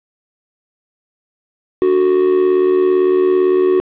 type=tone with amplitude modulation; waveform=triangle; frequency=369.9 Hz; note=F#4; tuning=in tune; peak=-5 dBFS; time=1.82-3.8 s; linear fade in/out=0 ms; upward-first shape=sine; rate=77.8 Hz; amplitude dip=65%; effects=resampled to 8000 Hz + 7-bit